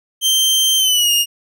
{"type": "tone with pitch glide", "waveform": "sawtooth", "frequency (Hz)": [3136, 2843], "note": ["G7", "F7"], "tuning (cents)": [0, 30], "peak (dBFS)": -9, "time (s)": [0.21, 1.26], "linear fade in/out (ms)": 50, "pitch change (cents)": -170, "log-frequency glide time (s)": [0.77, 1.11], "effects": []}